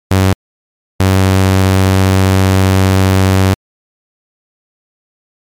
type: tone pair in turn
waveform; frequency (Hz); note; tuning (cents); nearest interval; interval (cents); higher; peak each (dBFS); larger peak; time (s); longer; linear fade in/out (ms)
sawtooth; 95 / 95; F#2 / F#2; +46 / +46; unison; 0; neither; -3; neither; 0.11-0.33 / 1-3.54; second; 0
effects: MP3 96 kbps